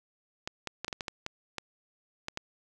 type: clicks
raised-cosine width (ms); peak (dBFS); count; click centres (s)
0.2; -17; 11; 0.475 / 0.673 / 0.846 / 0.881 / 0.928 / 1.008 / 1.082 / 1.264 / 1.583 / 2.284 / 2.374
effects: none